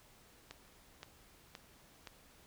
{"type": "click train", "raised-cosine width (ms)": 0.2, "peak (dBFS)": -29, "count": 4, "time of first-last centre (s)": [0.51, 2.072], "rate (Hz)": 1.92, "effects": ["pink hiss -63 dBFS RMS until 2.46 s"]}